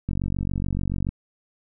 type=click train; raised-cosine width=5 ms; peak=-14 dBFS; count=48; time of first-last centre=0.09-1.09 s; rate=47 Hz; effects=none